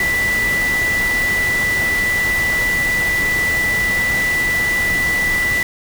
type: tone in noise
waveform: sine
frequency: 1975.5 Hz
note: B6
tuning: in tune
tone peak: -15 dBFS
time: 0-5.63 s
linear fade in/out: 2 ms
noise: pink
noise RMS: -25 dBFS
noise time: 0-5.63 s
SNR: +7 dB
effects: none